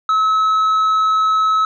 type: tone with tanh clipping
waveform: sine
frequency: 1291 Hz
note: E6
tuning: 37 cents flat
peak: -13 dBFS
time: 0.09-1.65 s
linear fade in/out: 2 ms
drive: 4 dB
effects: none